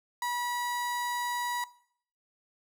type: tone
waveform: 35% pulse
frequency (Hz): 970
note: B5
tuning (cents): -31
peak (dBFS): -28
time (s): 0.22-1.64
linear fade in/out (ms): 2
effects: noise-tail reverb RT60 0.6 s tail -19 dB re dry